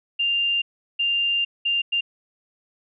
sine tone bursts at uneven times, 2794 Hz, F7, in tune, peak -19 dBFS, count 4, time 0.19-0.62 / 0.99-1.45 / 1.65-1.82 / 1.92-2.01 s, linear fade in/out 10 ms, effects none

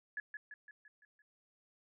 sine tone with echo, 1701 Hz, G#6, 41 cents sharp, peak -37 dBFS, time 0.17-0.2 s, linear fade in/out 2 ms, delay 170 ms, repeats 6, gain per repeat -5 dB, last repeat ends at 1.22 s, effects none

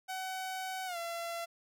sawtooth tone with pitch glide, 753 to 678.6 Hz, F#5 to F5, +30 to -50 cents, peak -33 dBFS, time 0.08-1.46 s, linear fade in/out 20 ms, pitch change -180 cents, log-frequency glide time 0.86-0.97 s, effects none

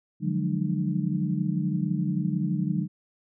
sine tone cluster, 147.5 / 171.4 / 183 / 209.3 / 302 Hz, D3 / F3 / F#3 / G#3 / D4, +8 / -32 / -19 / +14 / +48 cents, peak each -29 / -32 / -28 / -31 / -34 dBFS, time 0.2-2.88 s, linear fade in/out 50 ms, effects none

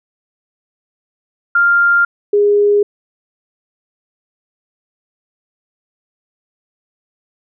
sine tone pair in turn, 1396.9 / 410.8 Hz, F6 / G#4, 0 / -19 cents, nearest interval octave + major sixth, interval 2119 cents, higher first, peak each -8 dBFS, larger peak neither, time 1.55-2.05 / 2.33-2.83 s, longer neither, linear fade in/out 5 ms, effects none

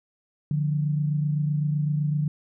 sine tone pair together, 147.9 / 175.75 Hz, D3 / F3, +13 / +11 cents, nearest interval minor third, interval 298 cents, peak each -22 / -31 dBFS, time 0.51-2.28 s, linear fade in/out 2 ms, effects none

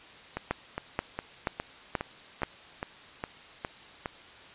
two click trains, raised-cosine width 0.5 ms, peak -12 / -17 dBFS, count 5 / 10, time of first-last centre 0.51-2.433 / 0.37-4.059 s, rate 2.08 / 2.44 Hz, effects white hiss -50 dBFS RMS until 4.54 s + resampled to 8000 Hz

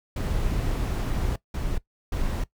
brown noise bursts at uneven times, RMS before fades -26 dBFS, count 3, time 0.16-1.36 / 1.54-1.78 / 2.12-2.44 s, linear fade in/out 5 ms, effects noise-tail reverb RT60 0.1 s tail -19 dB re dry

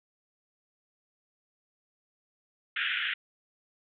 pink band-pass noise, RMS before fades -31 dBFS, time 2.76-3.14 s, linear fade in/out 5 ms, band 1400 to 3400 Hz, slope 96 dB/octave, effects none

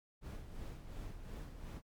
brown noise with tremolo, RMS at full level -44 dBFS, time 0.21-1.82 s, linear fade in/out 50 ms, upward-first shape sine, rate 2.8 Hz, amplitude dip 55%, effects MP3 96 kbps

